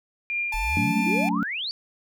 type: tone with tremolo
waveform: sine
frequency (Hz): 2400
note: D7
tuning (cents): +37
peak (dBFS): -23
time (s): 0.3-1.29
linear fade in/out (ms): 0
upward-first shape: triangle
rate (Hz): 2.7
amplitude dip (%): 55
type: tone with vibrato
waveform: 45% pulse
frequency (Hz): 872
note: A5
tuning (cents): -16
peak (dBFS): -29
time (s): 0.52-1.29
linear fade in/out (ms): 5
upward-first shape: triangle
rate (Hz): 2.6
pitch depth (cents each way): 22
type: exponential sweep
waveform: sine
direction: up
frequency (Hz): 34.58 to 4741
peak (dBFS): -27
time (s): 0.54-1.71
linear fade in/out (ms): 0
type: chord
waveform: sine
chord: F# minor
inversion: none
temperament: equal with one note detuned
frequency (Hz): 185 / 220 / 284.2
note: F#3 / A3 / C#4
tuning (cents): 0 / 0 / +43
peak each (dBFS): -27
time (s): 0.77-1.43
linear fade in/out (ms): 0
effects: none